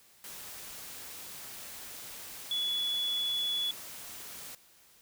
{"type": "tone in noise", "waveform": "sine", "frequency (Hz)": 3411, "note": "G#7", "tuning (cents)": 46, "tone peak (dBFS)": -29, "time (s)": [2.51, 3.71], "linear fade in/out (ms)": 2, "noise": "white", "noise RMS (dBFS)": -45, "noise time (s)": [0.24, 4.55], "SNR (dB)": 13, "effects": ["white hiss -61 dBFS RMS until 5.01 s"]}